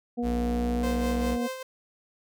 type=harmonic tone; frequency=240 Hz; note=B3; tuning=49 cents flat; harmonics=1 / 2 / 3; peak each=-27 / -33 / -37 dBFS; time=0.17-1.48 s; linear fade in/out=20 ms
type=tone with pitch glide; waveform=square; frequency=60.1 to 62.47 Hz; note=B1 to B1; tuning=-46 to +20 cents; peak=-30 dBFS; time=0.22-1.38 s; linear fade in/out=50 ms; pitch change=+66 cents; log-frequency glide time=0.38-1.17 s
type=tone with tremolo; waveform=sawtooth; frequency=520 Hz; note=C5; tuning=11 cents flat; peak=-27 dBFS; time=0.83-1.63 s; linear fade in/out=5 ms; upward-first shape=sine; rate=5 Hz; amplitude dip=55%
effects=none